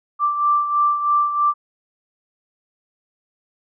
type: beating tone pair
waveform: sine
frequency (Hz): 1174.7 / 1177.8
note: D6 / D6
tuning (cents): 0 / +5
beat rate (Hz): 3.1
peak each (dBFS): -16 / -23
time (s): 0.19-1.54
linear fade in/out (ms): 50
effects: none